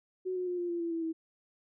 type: tone with pitch steps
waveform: sine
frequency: 370.6 / 363.6 / 356.7 / 350 / 343.4 / 336.9 / 330.5 / 324.3 Hz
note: F#4 / F#4 / F4 / F4 / F4 / E4 / E4 / E4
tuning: +3 / -30 / +37 / +4 / -29 / +38 / +5 / -28 cents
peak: -31 dBFS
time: 0.25-1.13 s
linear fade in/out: 20 ms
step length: 110 ms
effects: none